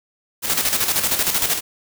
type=noise with tremolo; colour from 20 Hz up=white; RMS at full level=-18 dBFS; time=0.42-1.61 s; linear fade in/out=50 ms; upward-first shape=square; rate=13 Hz; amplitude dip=55%; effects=none